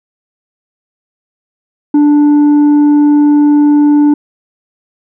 sine tone with tanh clipping, 293.7 Hz, D4, in tune, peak -5 dBFS, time 1.94-4.14 s, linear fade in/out 5 ms, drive 4 dB, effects none

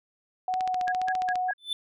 sine tone with vibrato, 738 Hz, F#5, 5 cents flat, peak -25 dBFS, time 0.48-1.51 s, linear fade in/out 2 ms, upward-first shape triangle, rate 2 Hz, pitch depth 21 cents each way
click train, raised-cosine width 0.2 ms, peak -19 dBFS, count 13, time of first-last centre 0.54-1.356 s, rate 14.7 Hz
sine tone bursts, 1651 Hz, G#6, 11 cents flat, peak -28 dBFS, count 4, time 0.87-1.536 s, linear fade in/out 10 ms, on 54 ms, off 150 ms
triangle tone with exponential growth, 3520 Hz, A7, in tune, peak -22 dBFS, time 1.58-1.73 s, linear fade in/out 2 ms, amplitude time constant 31 ms
effects none

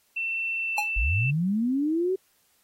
sine tone with pitch glide, 2688 to 2665 Hz, E7 to E7, +33 to +18 cents, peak -26 dBFS, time 0.16-1.31 s, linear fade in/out 10 ms, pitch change -15 cents, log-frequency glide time 0.59-0.79 s
square tone with exponential decay, 833 Hz, G#5, 5 cents sharp, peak -21 dBFS, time 0.78-0.91 s, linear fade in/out 2 ms, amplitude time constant 27 ms
sine linear sweep, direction up, 41.74 to 386.2 Hz, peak -22 dBFS, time 0.96-2.16 s, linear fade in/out 10 ms
effects white hiss -66 dBFS RMS until 2.63 s + AAC 48 kbps

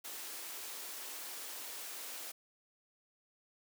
white high-pass noise, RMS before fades -45 dBFS, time 0.04-2.32 s, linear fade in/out 10 ms, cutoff 280 Hz, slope 24 dB/octave, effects none

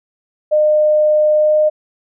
sine tone with pitch glide, 608 to 611.5 Hz, D#5 to D#5, -40 to -30 cents, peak -9 dBFS, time 0.51-1.7 s, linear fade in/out 20 ms, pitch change +10 cents, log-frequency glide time 1.34-1.58 s, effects none

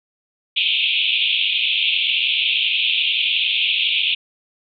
white band-pass noise, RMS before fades -19 dBFS, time 0.56-4.15 s, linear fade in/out 10 ms, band 2400 to 3600 Hz, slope 96 dB/octave, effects none

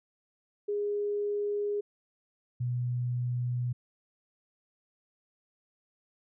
sine tone pair in turn, 411.5 / 122.91 Hz, G#4 / B2, -16 / -8 cents, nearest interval octave + major sixth, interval 2092 cents, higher first, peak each -28 dBFS, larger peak neither, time 0.68-1.81 / 2.6-3.73 s, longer neither, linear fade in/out 10 ms, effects none

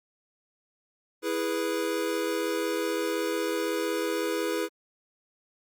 square chord, E major, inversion none, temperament equal with one note detuned, 329.6 / 415.3 / 491.3 Hz, E4 / G#4 / B4, 0 / 0 / -9 cents, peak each -32 dBFS, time 1.22-4.69 s, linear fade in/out 50 ms, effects Opus 48 kbps

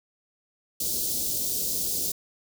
white band-stop noise, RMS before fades -28 dBFS, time 0.8-2.12 s, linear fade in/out 5 ms, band 500 to 4300 Hz, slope 24 dB/octave, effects none

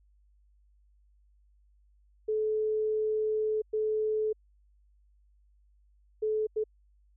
sine tone bursts at uneven times, 431.9 Hz, A4, 32 cents flat, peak -26 dBFS, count 4, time 2.28-3.62 / 3.73-4.33 / 6.22-6.47 / 6.56-6.64 s, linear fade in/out 10 ms, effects added 50 Hz sine -61 dBFS peak until 7.16 s

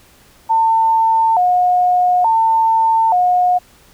sine tone with vibrato, 805 Hz, G5, 46 cents sharp, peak -10 dBFS, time 0.49-3.59 s, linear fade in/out 20 ms, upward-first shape square, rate 0.57 Hz, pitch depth 190 cents each way, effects pink hiss -48 dBFS RMS until 3.93 s

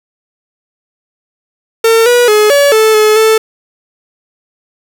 45% pulse tone with pitch steps, 452.9 / 485.7 / 423.6 / 569 / 437.9 / 429 / 440.3 Hz, A#4 / B4 / G#4 / C#5 / A4 / A4 / A4, -50 / -29 / +34 / +45 / -8 / -44 / +1 cents, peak -5 dBFS, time 1.84-3.38 s, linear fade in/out 5 ms, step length 220 ms, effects none

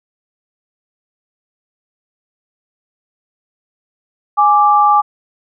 sine tone pair together, 830.6 / 1174.6 Hz, G#5 / D6, 0 / 0 cents, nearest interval tritone, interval 600 cents, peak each -10 dBFS, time 4.37-5.02 s, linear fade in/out 20 ms, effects none

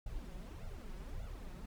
brown noise with flanger, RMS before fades -45 dBFS, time 0.06-1.66 s, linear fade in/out 5 ms, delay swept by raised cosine 1.4 to 5.5 ms, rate 1.7 Hz, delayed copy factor +1, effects none

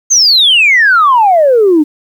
sine exponential sweep, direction down, 6500 to 288.3 Hz, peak -3 dBFS, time 0.1-1.84 s, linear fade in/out 20 ms, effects tanh soft clip ceiling 0 dBFS + 7-bit

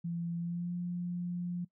sine tone with pitch glide, 170 to 176 Hz, F3 to F3, -46 to +14 cents, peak -33 dBFS, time 0.04-1.65 s, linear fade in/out 10 ms, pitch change +60 cents, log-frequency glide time 0.38-0.74 s, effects noise-tail reverb RT60 0.1 s tail -21 dB re dry

